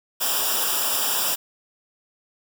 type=noise with comb filter; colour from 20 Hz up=white; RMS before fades=-23 dBFS; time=0.2-1.36 s; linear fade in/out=20 ms; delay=0.47 ms; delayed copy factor=-0.95; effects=none